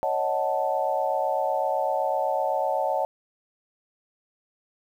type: chord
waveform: sine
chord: D# half-diminished seventh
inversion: third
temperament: equal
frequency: 554.4 / 622.3 / 740 / 880 Hz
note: C#5 / D#5 / F#5 / A5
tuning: 0 / 0 / 0 / 0 cents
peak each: -28 dBFS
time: 0.03-3.05 s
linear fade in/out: 0 ms
effects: 9-bit